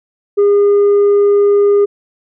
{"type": "tone", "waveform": "sine", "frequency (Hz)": 406.5, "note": "G#4", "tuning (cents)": -37, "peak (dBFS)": -4, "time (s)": [0.37, 1.86], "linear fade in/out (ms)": 20, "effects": ["tanh soft clip ceiling -6 dBFS"]}